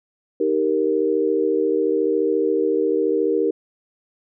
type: chord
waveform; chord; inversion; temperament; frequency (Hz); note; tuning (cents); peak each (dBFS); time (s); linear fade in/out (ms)
sine; Eb major; none; equal; 311.1 / 392 / 466.2; Eb4 / G4 / Bb4; 0 / 0 / 0; -23 / -21 / -20; 0.4-3.51; 5
effects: none